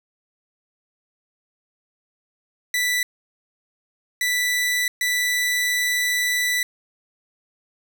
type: tone bursts at uneven times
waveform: sawtooth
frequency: 1975.5 Hz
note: B6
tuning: in tune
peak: -16 dBFS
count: 3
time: 2.74-3.03 / 4.21-4.88 / 5.01-6.63 s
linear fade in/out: 2 ms
effects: none